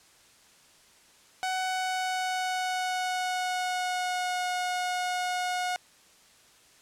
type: tone with pitch glide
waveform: sawtooth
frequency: 747 to 725.3 Hz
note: F#5 to F#5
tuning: +16 to -35 cents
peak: -24 dBFS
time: 1.43-5.76 s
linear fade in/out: 0 ms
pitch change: -51 cents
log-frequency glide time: 1.54-4.48 s
effects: white hiss -58 dBFS RMS until 6.81 s + low-pass 9000 Hz 12 dB/octave